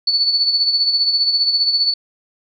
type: tone with tremolo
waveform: sine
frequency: 4458 Hz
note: C#8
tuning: 9 cents sharp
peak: -11 dBFS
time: 0.07-1.94 s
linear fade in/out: 5 ms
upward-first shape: sine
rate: 15 Hz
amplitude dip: 55%
effects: none